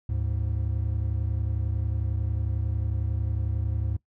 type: tone pair together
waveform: triangle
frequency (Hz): 74.3 / 105.37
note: D2 / G#2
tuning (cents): +21 / +26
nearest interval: tritone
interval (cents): 605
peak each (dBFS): -26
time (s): 0.09-3.97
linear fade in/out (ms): 5
effects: noise-tail reverb RT60 0.1 s tail -19 dB re dry